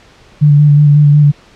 sine tone with vibrato, 146.83 Hz, D3, in tune, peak -3 dBFS, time 0.41-1.32 s, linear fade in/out 20 ms, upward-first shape square, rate 5.5 Hz, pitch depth 20 cents each way, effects pink hiss -43 dBFS RMS until 1.55 s + low-pass 5000 Hz 12 dB/octave

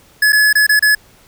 square tone with dropouts, 1703 Hz, G#6, 43 cents sharp, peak -9 dBFS, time 0.22-0.95 s, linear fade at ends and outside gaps 5 ms, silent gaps 0.323-0.329 / 0.529-0.553 / 0.667-0.692 / 0.794-0.824 s, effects pink hiss -48 dBFS RMS until 1.27 s

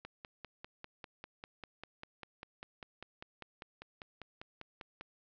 click train, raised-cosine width 0.3 ms, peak -29 dBFS, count 26, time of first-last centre 0.05-5.01 s, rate 5.04 Hz, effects low-pass 5000 Hz 12 dB/octave

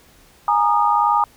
sine chord, Ab suspended second, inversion none, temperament equal with one note detuned, 830.6 / 932.3 / 1228.1 Hz, Ab5 / Bb5 / Eb6, 0 / 0 / -23 cents, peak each -18 dBFS, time 0.48-1.24 s, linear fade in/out 2 ms, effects pink hiss -51 dBFS RMS until 1.36 s

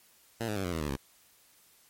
10% pulse tone with pitch steps, 115.1 / 105.55 / 96.79 / 88.75 / 81.39 / 74.63 / 68.44 Hz, A#2 / G#2 / G2 / F2 / E2 / D2 / C#2, -22 / +29 / -21 / +28 / -21 / +28 / -22 cents, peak -23 dBFS, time 0.4-0.967 s, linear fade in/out 10 ms, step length 81 ms, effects white hiss -62 dBFS RMS until 1.89 s + MP3 64 kbps

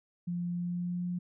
sine tone with pitch glide, 174.7 to 177.45 Hz, F3 to F3, +1 to +28 cents, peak -31 dBFS, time 0.27-1.19 s, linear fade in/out 10 ms, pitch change +27 cents, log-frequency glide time 0.52-1.06 s, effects none

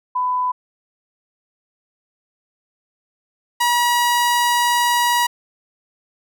sine / sawtooth tone pair in turn, 1000 / 962.1 Hz, B5 / B5, +21 / -46 cents, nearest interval minor second, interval 67 cents, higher first, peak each -17 / -11 dBFS, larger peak second, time 0.15-0.52 / 3.6-5.27 s, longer second, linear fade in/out 10 ms, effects none

